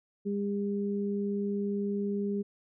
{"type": "tone pair together", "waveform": "sine", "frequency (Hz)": [201.9, 403.8], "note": ["G#3", "G#4"], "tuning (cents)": [-49, -49], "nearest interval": "octave", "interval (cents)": 1200, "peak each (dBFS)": [-30, -33], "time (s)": [0.25, 2.43], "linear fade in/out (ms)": 20, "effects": []}